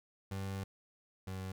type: tone pair in turn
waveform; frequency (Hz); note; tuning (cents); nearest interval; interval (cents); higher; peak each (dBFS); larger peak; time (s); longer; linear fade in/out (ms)
30% pulse; 97.1 / 94.55; G2 / F#2; -16 / +38; unison; 46; first; -35 / -37; first; 0.31-0.64 / 1.27-1.52; first; 5
effects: none